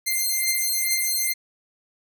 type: beating tone pair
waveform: 5% pulse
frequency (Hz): 2093 / 2095.3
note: C7 / C7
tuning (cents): 0 / +2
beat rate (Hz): 2.3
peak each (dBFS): -14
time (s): 0.06-1.34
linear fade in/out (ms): 20
effects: none